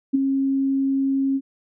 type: tone with ADSR envelope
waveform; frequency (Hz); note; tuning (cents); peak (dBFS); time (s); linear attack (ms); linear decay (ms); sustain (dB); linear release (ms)
sine; 271.1; C#4; -38; -12; 0.13-1.41; 19; 12; -6; 51
effects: none